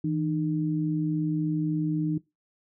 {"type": "tone pair together", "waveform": "sine", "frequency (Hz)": [161.14, 304.7], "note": ["E3", "D#4"], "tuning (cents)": [-39, -36], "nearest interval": "major seventh", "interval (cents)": 1103, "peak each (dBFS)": -27, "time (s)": [0.04, 2.18], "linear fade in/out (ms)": 5, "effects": ["noise-tail reverb RT60 0.2 s tail -20 dB re dry"]}